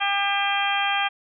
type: harmonic tone with a mistuned harmonic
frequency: 400 Hz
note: G4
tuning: 35 cents sharp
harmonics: 2 / 3 / 4 / 5 / 6 / 7 / 8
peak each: -25 / -29 / -28 / -32 / -28 / -33 / -28 dBFS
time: 0-1.09 s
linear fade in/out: 20 ms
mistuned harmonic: 7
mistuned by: -69 cents
effects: none

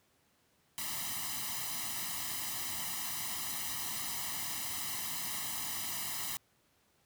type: noise with comb filter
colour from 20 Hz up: white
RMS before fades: -38 dBFS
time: 0.78-6.37 s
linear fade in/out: 0 ms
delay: 1 ms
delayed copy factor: +0.85
effects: pink hiss -71 dBFS RMS until 7.05 s + high-pass 80 Hz 12 dB/octave

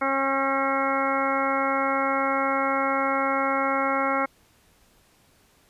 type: harmonic tone with a mistuned harmonic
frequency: 271.6 Hz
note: C#4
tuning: 35 cents flat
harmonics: 1 / 2 / 3 / 4 / 5 / 6 / 7 / 8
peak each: -30 / -28 / -29 / -29 / -27 / -38 / -35 / -31 dBFS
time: 0.01-4.26 s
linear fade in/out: 10 ms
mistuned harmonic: 6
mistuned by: -31 cents
effects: pink hiss -60 dBFS RMS until 5.69 s + resampled to 32000 Hz

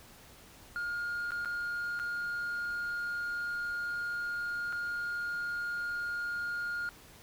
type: tone with dropouts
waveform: sine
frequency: 1419 Hz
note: F6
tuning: 27 cents sharp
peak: -30 dBFS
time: 0.76-6.89 s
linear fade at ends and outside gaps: 0 ms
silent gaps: 1.307-1.319 / 1.448-1.457 / 1.991-1.998 / 4.725-4.729 s
effects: tanh soft clip ceiling -32 dBFS + pink hiss -55 dBFS RMS until 7.22 s

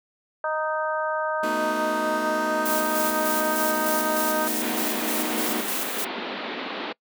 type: harmonic tone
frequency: 310.9 Hz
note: D#4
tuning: 1 cent flat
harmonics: 2 / 3 / 4 / 5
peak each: -27 / -29 / -30 / -31 dBFS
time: 0.44-4.48 s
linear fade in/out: 2 ms
type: chord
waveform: sawtooth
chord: B dominant seventh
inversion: third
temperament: just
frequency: 222.2 / 246.9 / 308.7 / 370.4 Hz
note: A3 / B3 / D#4 / F#4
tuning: +17 / 0 / -14 / +2 cents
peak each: -29 / -30 / -27 / -32 dBFS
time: 1.43-5.61 s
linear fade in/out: 5 ms
type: noise with tremolo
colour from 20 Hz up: blue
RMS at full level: -28 dBFS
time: 2.65-6.05 s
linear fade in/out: 10 ms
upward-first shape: square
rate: 3.3 Hz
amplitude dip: 40%
type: band-pass noise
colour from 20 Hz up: pink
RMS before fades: -32 dBFS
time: 4.61-6.93 s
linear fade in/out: 10 ms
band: 210 to 4100 Hz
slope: 48 dB/octave
effects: noise-tail reverb RT60 0.1 s tail -25 dB re dry

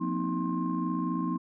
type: tone cluster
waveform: sine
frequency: 177.4 / 232 / 256.2 / 315 / 1061 Hz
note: F3 / A#3 / C4 / D#4 / C6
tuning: +27 / -8 / -36 / +21 / +24 cents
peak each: -32 / -36 / -32 / -33 / -35 dBFS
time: 0-1.38 s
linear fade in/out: 20 ms
effects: tanh soft clip ceiling -18 dBFS

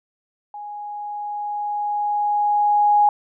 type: tone with level ramp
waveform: sine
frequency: 829 Hz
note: G#5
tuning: 3 cents flat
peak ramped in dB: -31 to -11 dBFS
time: 0.54-3.09 s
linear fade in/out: 2 ms
effects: none

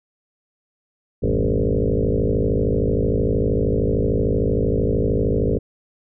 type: tone with frequency modulation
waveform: sine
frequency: 176.4 Hz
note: F3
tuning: 18 cents sharp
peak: -16 dBFS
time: 1.22-5.59 s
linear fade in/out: 20 ms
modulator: 53.1 Hz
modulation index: 6.2
effects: none

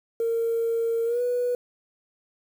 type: tone with pitch glide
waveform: sine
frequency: 459.8 to 490 Hz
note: A#4 to B4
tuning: -24 to -14 cents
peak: -21 dBFS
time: 0.2-1.55 s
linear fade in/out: 2 ms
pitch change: +110 cents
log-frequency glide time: 1.05-1.21 s
effects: tanh soft clip ceiling -18 dBFS + 8-bit

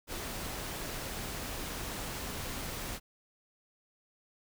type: noise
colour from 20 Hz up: pink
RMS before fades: -39 dBFS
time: 0.07-3 s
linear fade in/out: 50 ms
effects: none

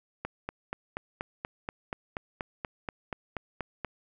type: click train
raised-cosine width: 0.5 ms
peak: -18 dBFS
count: 16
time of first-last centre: 0.25-3.847 s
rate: 4.17 Hz
effects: none

